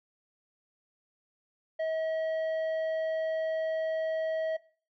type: tone with tanh clipping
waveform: sine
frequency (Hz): 640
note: D#5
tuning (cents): +49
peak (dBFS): -30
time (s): 1.79-4.57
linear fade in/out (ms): 10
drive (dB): 8
effects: noise-tail reverb RT60 0.4 s tail -18 dB re dry